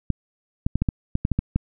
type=clicks; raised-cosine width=5 ms; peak=-8 dBFS; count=10; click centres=0.103 / 0.665 / 0.756 / 0.82 / 0.888 / 1.154 / 1.251 / 1.317 / 1.39 / 1.56 s; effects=none